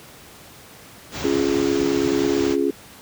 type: band-stop noise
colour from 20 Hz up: pink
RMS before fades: -29 dBFS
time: 1.11-2.57 s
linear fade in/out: 50 ms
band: 7500 to 16000 Hz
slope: 96 dB/octave
type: chord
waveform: sine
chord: Db major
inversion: none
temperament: just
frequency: 277.2 / 346.5 / 415.8 Hz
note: Db4 / F4 / Ab4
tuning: 0 / -14 / +2 cents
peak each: -22 dBFS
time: 1.24-2.71 s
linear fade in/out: 5 ms
effects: pink hiss -44 dBFS RMS until 3.01 s + high-pass 80 Hz 12 dB/octave